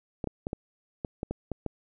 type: clicks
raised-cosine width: 2 ms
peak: -18 dBFS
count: 9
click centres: 0.242 / 0.273 / 0.469 / 0.531 / 1.048 / 1.231 / 1.31 / 1.517 / 1.663 s
effects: none